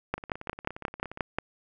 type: two click trains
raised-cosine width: 0.5 ms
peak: -24 / -12 dBFS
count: 18 / 8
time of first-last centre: 0.18-1.174 / 0.14-1.386 s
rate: 17.1 / 5.62 Hz
effects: none